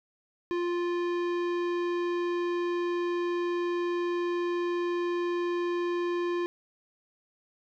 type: tone with tanh clipping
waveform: sine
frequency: 349.2 Hz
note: F4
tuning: in tune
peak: -29 dBFS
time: 0.51-6.46 s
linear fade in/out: 0 ms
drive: 17 dB
effects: none